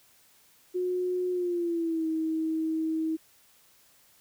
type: tone with pitch glide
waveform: sine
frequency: 362.6 to 319.3 Hz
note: F#4 to D#4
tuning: -35 to +45 cents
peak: -26 dBFS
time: 0.74-3.17 s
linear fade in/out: 20 ms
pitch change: -220 cents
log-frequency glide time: 1.31-2.07 s
effects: white hiss -61 dBFS RMS until 4.2 s